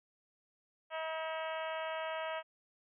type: harmonic tone with a mistuned harmonic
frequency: 319.5 Hz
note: D#4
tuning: 46 cents sharp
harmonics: 2 / 3 / 4 / 5 / 6 / 7 / 8 / 9 / 10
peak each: -39 / -43 / -45 / -47 / -49 / -50 / -51 / -52 / -53 dBFS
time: 0.9-2.43 s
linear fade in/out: 50 ms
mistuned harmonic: 8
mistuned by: +40 cents
effects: none